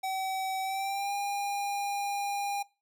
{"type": "tone with pitch glide", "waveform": "square", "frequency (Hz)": [763, 806.5], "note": ["G5", "G5"], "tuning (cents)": [-47, 49], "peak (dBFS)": -31, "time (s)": [0.03, 2.63], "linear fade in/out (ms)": 10, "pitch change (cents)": 96, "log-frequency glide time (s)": [0.62, 1.13], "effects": ["noise-tail reverb RT60 0.3 s tail -23 dB re dry"]}